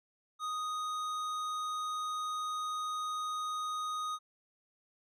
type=tone with tanh clipping; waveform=sine; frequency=1244.5 Hz; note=D#6; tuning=in tune; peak=-36 dBFS; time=0.39-4.19 s; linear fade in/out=50 ms; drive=14 dB; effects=none